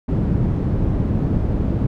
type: low-pass noise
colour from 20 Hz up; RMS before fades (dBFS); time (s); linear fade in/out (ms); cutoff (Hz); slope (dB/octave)
white; -19; 0.08-1.87; 10; 170; 12
effects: none